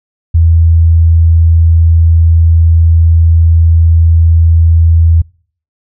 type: tone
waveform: sine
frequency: 82.41 Hz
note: E2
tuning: in tune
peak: -3 dBFS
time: 0.34-5.22 s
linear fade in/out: 10 ms
effects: noise-tail reverb RT60 0.5 s tail -26 dB re dry